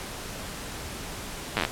slowing click train, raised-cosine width 0.3 ms, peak -8 dBFS, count 8, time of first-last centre 1.57-1.65 s, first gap 9 ms, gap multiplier 1.08, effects pink hiss -37 dBFS RMS until 1.71 s + low-pass 12000 Hz 12 dB/octave

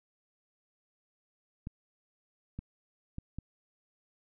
clicks, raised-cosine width 5 ms, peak -26 dBFS, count 4, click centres 1.671 / 2.59 / 3.184 / 3.386 s, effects none

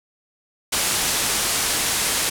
white low-pass noise, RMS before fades -22 dBFS, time 0.72-2.3 s, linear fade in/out 10 ms, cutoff 11000 Hz, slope 24 dB/octave, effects none

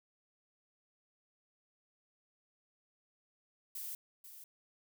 violet noise with echo, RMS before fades -43 dBFS, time 3.75-3.95 s, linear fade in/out 2 ms, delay 490 ms, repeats 1, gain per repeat -10 dB, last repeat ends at 4.44 s, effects none

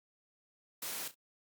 white noise with echo, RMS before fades -40 dBFS, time 0.82-1.08 s, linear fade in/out 5 ms, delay 33 ms, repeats 2, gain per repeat -12 dB, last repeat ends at 1.146 s, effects high-pass 150 Hz 12 dB/octave + Opus 48 kbps

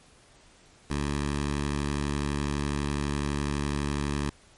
10% pulse tone with notch filter, 72 Hz, D2, 34 cents flat, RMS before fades -29 dBFS, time 0.9-4.3 s, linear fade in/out 5 ms, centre 510 Hz, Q 1.9, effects pink hiss -57 dBFS RMS until 4.57 s + MP3 48 kbps

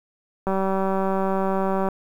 click train, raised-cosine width 1 ms, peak -11 dBFS, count 273, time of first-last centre 0.47-1.887 s, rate 192 Hz, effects 8-bit

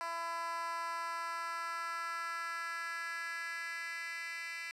10% pulse tone with high-pass filter sweep, 335 Hz, E4, 28 cents sharp, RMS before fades -40 dBFS, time 0.01-4.71 s, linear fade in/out 0 ms, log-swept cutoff 880 to 2200 Hz, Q 3.1, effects low-pass 10000 Hz 12 dB/octave

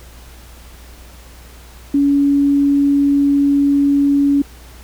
sine tone, 282.4 Hz, C#4, 32 cents sharp, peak -10 dBFS, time 1.94-4.42 s, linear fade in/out 5 ms, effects added 60 Hz sine -38 dBFS peak until 4.83 s + pink hiss -43 dBFS RMS until 4.83 s

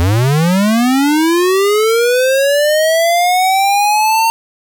square linear sweep, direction up, 82 to 914 Hz, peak -10 dBFS, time 0-4.3 s, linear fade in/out 0 ms, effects none

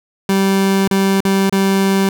30% pulse tone with dropouts, 194.3 Hz, G3, 15 cents flat, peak -9 dBFS, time 0.29-2.09 s, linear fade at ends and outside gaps 2 ms, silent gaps 0.877-0.911 / 1.205-1.251 / 1.496-1.525 s, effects none

